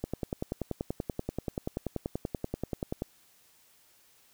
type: click train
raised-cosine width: 2 ms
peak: -18 dBFS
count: 32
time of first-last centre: 0.04-3.021 s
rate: 10.4 Hz
effects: white hiss -63 dBFS RMS until 4.33 s